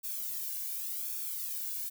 violet noise with flanger, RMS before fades -37 dBFS, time 0.03-1.9 s, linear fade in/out 20 ms, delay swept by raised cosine 0.99 to 1.59 ms, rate 0.89 Hz, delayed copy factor -0.85, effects none

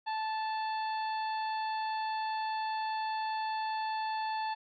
harmonic tone with a mistuned harmonic, 875 Hz, A5, 10 cents flat, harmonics 1 / 2 / 3 / 4 / 5, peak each -32 / -43 / -47 / -50 / -47 dBFS, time 0.06-4.55 s, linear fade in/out 20 ms, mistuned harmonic 3, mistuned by +15 cents, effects none

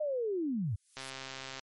sine linear sweep, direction down, 622.3 to 86.7 Hz, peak -30 dBFS, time 0-0.76 s, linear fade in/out 10 ms
violet noise with exponential growth, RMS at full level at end -42 dBFS, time 0.64-1.1 s, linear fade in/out 5 ms, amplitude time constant 100 ms
click train, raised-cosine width 0.2 ms, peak -24 dBFS, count 84, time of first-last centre 0.97-1.594 s, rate 133 Hz
effects MP3 48 kbps

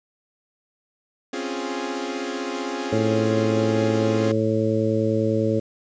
sawtooth chord, Db major seventh, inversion third, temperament equal, 261.6 / 277.2 / 349.2 / 415.3 Hz, C4 / Db4 / F4 / Ab4, 0 / 0 / 0 / 0 cents, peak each -28 dBFS, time 1.33-4.32 s, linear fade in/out 5 ms
harmonic tone, 110 Hz, A2, in tune, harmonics 1 / 2 / 3 / 4 / 5, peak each -25 / -25 / -25 / -25 / -25 dBFS, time 2.92-5.6 s, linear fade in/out 10 ms
effects resampled to 16000 Hz + 8-bit

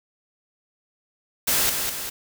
white noise with echo, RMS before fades -21 dBFS, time 1.47-1.7 s, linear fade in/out 10 ms, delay 200 ms, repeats 2, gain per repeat -5 dB, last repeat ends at 2.1 s, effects none

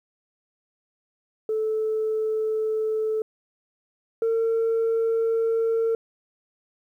sine tone pair in turn, 436.4 / 453.9 Hz, A4 / A#4, -14 / -46 cents, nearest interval minor second, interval 68 cents, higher second, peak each -21 / -18 dBFS, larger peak second, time 1.49-3.22 / 4.22-5.95 s, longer neither, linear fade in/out 2 ms, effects tanh soft clip ceiling -18 dBFS + 10-bit

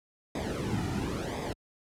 brown noise with flanger, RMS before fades -32 dBFS, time 0.35-1.53 s, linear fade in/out 2 ms, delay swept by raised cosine 0.69 to 1.89 ms, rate 0.96 Hz, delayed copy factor -0.75, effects high-pass 60 Hz 12 dB/octave + low-pass 11000 Hz 12 dB/octave

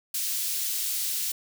white high-pass noise, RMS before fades -29 dBFS, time 0.14-1.32 s, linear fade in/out 5 ms, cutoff 3500 Hz, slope 12 dB/octave, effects none

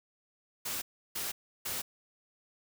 white noise bursts, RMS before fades -36 dBFS, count 3, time 0.65-1.82 s, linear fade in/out 10 ms, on 170 ms, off 330 ms, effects none

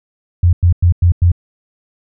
sine tone bursts, 87.31 Hz, F2, in tune, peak -6 dBFS, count 5, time 0.43-1.318 s, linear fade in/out 5 ms, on 100 ms, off 97 ms, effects none

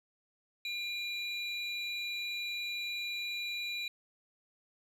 triangle tone pair together, 2399 / 3935 Hz, D7 / B7, +36 / -7 cents, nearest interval major sixth, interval 857 cents, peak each -36 / -37 dBFS, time 0.65-3.88 s, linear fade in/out 2 ms, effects none

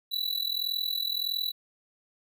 square tone with amplitude modulation, 3951 Hz, B7, in tune, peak -25 dBFS, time 0.11-1.52 s, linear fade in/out 20 ms, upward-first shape sine, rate 41.6 Hz, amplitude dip 85%, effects none

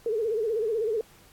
sine tone with vibrato, 442.9 Hz, A4, 11 cents sharp, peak -24 dBFS, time 0.06-1.01 s, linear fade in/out 2 ms, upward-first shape sine, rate 16 Hz, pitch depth 110 cents each way, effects pink hiss -56 dBFS RMS until 1.32 s + AAC 64 kbps

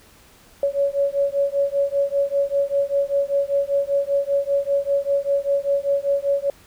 sine beating tone pair, 558 / 563.1 Hz, C#5 / C#5, +11 / +27 cents, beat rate 5.1 Hz, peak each -21 / -21 dBFS, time 0.63-6.5 s, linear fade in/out 2 ms, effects pink hiss -51 dBFS RMS until 6.66 s

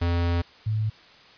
square / sine tone pair in turn, 86 / 108.35 Hz, F2 / A2, -26 / -26 cents, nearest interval major third, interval 400 cents, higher second, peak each -22 dBFS, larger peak neither, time 0.01-0.42 / 0.66-0.9 s, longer first, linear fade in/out 10 ms, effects white hiss -51 dBFS RMS until 1.37 s + resampled to 11025 Hz

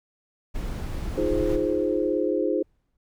brown noise, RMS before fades -30 dBFS, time 0.54-1.57 s, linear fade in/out 20 ms
sine chord, F minor seventh, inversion third, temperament equal, 311.1 / 349.2 / 415.3 / 523.3 Hz, Eb4 / F4 / Ab4 / C5, 0 / 0 / 0 / 0 cents, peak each -27 dBFS, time 1.17-2.63 s, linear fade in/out 10 ms
brown noise with exponential decay, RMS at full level -33 dBFS, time 1.49-2.97 s, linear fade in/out 2 ms, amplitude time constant 320 ms
effects none

